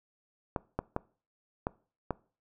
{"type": "clicks", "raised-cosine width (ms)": 1, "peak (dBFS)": -16, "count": 5, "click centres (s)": [0.562, 0.79, 0.964, 1.669, 2.107], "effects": ["noise-tail reverb RT60 0.4 s tail -22 dB re dry"]}